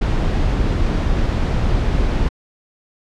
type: noise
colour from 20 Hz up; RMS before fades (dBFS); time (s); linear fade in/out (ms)
brown; -17; 0.01-2.29; 10
effects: low-pass 5000 Hz 12 dB/octave